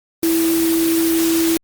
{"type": "tone in noise", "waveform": "sine", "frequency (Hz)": 329.6, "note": "E4", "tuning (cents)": 0, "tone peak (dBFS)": -14, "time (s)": [0.23, 1.57], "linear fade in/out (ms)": 0, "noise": "white", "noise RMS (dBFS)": -23, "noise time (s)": [0.23, 1.57], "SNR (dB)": 6, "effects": ["Opus 24 kbps"]}